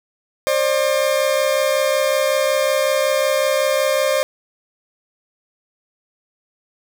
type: tone pair together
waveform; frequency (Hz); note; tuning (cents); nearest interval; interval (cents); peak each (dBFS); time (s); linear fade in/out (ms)
40% pulse; 534 / 599.4; C5 / D5; +35 / +35; major second; 200; -17 / -18; 0.47-4.23; 0
effects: none